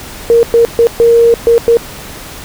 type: tone bursts at uneven times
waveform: sine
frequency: 466.2 Hz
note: A#4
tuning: in tune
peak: -3 dBFS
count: 6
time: 0.3-0.43 / 0.54-0.65 / 0.79-0.87 / 1-1.34 / 1.47-1.58 / 1.68-1.77 s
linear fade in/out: 0 ms
effects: pink hiss -28 dBFS RMS until 2.44 s